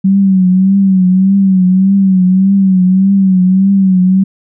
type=tone with vibrato; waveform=sine; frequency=189.9 Hz; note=F#3; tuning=45 cents sharp; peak=-5 dBFS; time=0.04-4.24 s; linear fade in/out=10 ms; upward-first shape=triangle; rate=1.7 Hz; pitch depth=79 cents each way; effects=none